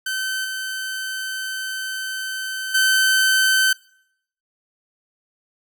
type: tone with level steps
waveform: sawtooth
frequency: 1536 Hz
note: G6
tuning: 36 cents flat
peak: -19 / -22 / -11 dBFS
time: 0.06-3.73 s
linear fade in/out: 5 ms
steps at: 0.44 / 2.74 s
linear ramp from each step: 10 ms
effects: noise-tail reverb RT60 0.7 s tail -23 dB re dry